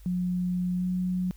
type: tone with pitch glide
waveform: sine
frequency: 180 to 182.2 Hz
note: F#3 to F#3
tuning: -47 to -26 cents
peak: -25 dBFS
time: 0.06-1.31 s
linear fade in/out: 0 ms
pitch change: +21 cents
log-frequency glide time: 0.75-0.86 s
effects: added 50 Hz sine -46 dBFS peak until 1.36 s + white hiss -61 dBFS RMS until 1.36 s